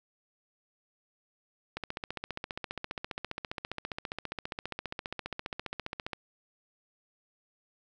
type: click train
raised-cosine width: 0.3 ms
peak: -19 dBFS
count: 66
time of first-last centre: 1.77-6.132 s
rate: 14.9 Hz
effects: none